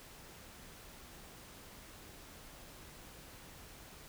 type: silence
effects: pink hiss -54 dBFS RMS until 4.08 s